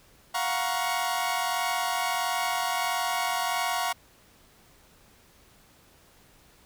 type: chord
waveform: sawtooth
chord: Gb major seventh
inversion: third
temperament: equal with one note detuned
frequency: 698.5 / 740 / 944.8 / 1108.7 Hz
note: F5 / Gb5 / Bb5 / Db6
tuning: 0 / 0 / +23 / 0 cents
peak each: -28 dBFS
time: 0.34-3.93 s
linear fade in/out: 10 ms
effects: pink hiss -58 dBFS RMS until 6.65 s